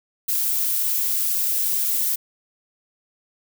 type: noise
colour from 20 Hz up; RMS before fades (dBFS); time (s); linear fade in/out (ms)
violet; -22; 0.28-2.16; 10
effects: none